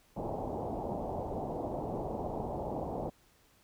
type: low-pass noise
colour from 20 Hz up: white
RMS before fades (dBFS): -37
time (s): 0.16-3.1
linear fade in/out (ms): 10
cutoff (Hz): 860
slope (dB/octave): 48
effects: pink hiss -66 dBFS RMS until 3.63 s